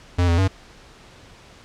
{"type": "tone with pitch steps", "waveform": "square", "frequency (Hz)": [88.3, 85, 95.3], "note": ["F2", "F2", "G2"], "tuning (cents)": [20, -46, -48], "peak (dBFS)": -16, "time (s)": [0.18, 0.48], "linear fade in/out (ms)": 10, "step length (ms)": 100, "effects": ["pink hiss -47 dBFS RMS until 1.64 s", "low-pass 6000 Hz 12 dB/octave"]}